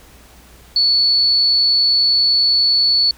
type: tone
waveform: sine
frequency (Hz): 4435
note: C#8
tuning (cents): 0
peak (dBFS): -11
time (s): 0.76-3.11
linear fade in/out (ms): 2
effects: added 60 Hz sine -46 dBFS peak until 3.17 s + pink hiss -46 dBFS RMS until 3.17 s